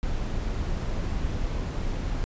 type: noise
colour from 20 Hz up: brown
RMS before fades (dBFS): -28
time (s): 0.03-2.24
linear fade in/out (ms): 0
effects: resampled to 16000 Hz